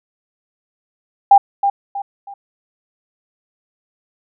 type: tone with echo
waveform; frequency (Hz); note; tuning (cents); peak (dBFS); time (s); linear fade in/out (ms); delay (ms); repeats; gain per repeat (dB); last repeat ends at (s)
sine; 799; G5; +33; -3; 1.31-1.38; 5; 320; 3; -9; 2.34
effects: none